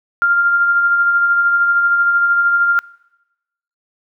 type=tone with tremolo; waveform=sine; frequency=1396 Hz; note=F6; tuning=1 cent flat; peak=-9 dBFS; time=0.22-2.79 s; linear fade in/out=0 ms; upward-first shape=sine; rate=13 Hz; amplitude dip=35%; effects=noise-tail reverb RT60 1.0 s tail -24 dB re dry